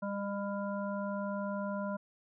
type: harmonic tone with a mistuned harmonic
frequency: 200 Hz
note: G3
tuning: 35 cents sharp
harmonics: 1 / 3 / 5 / 7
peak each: -36 / -38 / -42 / -45 dBFS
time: 0.02-1.97 s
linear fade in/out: 10 ms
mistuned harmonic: 3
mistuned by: +19 cents
effects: none